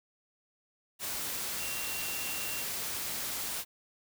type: tone in noise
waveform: sine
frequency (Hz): 2748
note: F7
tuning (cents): -29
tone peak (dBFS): -41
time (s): 1.57-2.66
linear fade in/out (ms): 50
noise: white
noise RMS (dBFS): -36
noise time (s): 0.99-3.65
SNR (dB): -8
effects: none